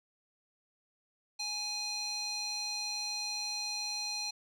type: tone with band-pass filter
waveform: square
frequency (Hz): 830.6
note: G#5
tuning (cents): 0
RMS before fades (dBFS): -37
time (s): 1.39-4.31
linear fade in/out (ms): 10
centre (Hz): 4800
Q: 5.6
effects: none